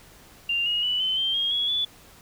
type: tone with pitch steps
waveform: sine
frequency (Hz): 2788 / 2875 / 2964 / 3056 / 3151 / 3249 / 3350 / 3454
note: F7 / F7 / F#7 / G7 / G7 / G#7 / G#7 / A7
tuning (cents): -4 / +50 / +2 / -45 / +8 / -39 / +14 / -33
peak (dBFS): -22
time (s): 0.49-1.85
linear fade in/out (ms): 5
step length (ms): 170
effects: pink hiss -51 dBFS RMS until 2.21 s